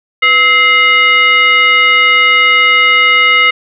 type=tone with frequency modulation; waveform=sine; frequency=2093 Hz; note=C7; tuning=in tune; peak=-5 dBFS; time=0.22-3.51 s; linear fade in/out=10 ms; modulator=797 Hz; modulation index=1; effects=none